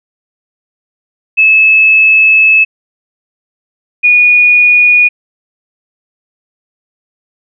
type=tone pair in turn; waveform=sine; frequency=2600 / 2454 Hz; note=E7 / D#7; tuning=-24 / -25 cents; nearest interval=minor second; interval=101 cents; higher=first; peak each=-3 dBFS; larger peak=neither; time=1.37-2.65 / 4.03-5.09 s; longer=first; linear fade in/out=20 ms; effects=none